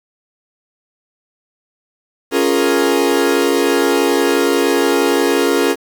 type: chord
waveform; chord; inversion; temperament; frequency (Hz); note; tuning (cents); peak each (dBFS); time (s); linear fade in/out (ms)
40% pulse; Bb minor seventh; first; equal; 277.2 / 349.2 / 415.3 / 466.2; Db4 / F4 / Ab4 / Bb4; 0 / 0 / 0 / 0; -17; 2.31-5.76; 50
effects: 7-bit